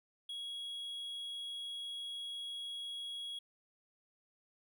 triangle tone, 3322 Hz, G#7, in tune, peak -39 dBFS, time 0.29-3.39 s, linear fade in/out 5 ms, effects none

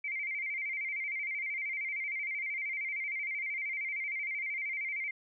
sine tone with vibrato, 2200 Hz, C#7, 14 cents flat, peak -33 dBFS, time 0.04-5.11 s, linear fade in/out 5 ms, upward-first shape square, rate 13 Hz, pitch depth 74 cents each way, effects none

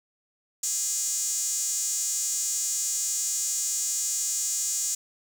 sawtooth tone with high-pass filter, 412.7 Hz, G#4, 11 cents flat, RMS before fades -28 dBFS, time 0.63-4.95 s, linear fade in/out 5 ms, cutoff 6900 Hz, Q 5.2, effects none

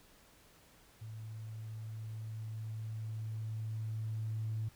sine tone with level ramp, 110 Hz, A2, in tune, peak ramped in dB -43 to -33 dBFS, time 1.01-4.69 s, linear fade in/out 10 ms, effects tanh soft clip ceiling -29 dBFS + pink hiss -63 dBFS RMS until 4.75 s

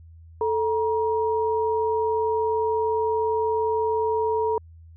sine tone pair together, 440 / 948.6 Hz, A4 / A#5, 0 / +30 cents, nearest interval octave + minor second, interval 1330 cents, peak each -22 / -25 dBFS, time 0.41-4.58 s, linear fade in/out 2 ms, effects added 82 Hz sine -44 dBFS peak until 4.96 s

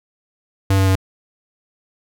square tone with pitch steps, 97 / 96 / 95 Hz, G2 / G2 / F#2, -18 / -36 / +46 cents, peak -13 dBFS, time 0.7-0.955 s, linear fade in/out 5 ms, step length 85 ms, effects none

